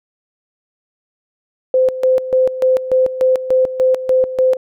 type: tone with tremolo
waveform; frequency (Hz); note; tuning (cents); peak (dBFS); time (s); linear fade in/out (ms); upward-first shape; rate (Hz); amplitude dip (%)
sine; 516; C5; -24; -9; 1.74-4.57; 2; square; 3.4; 75
effects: none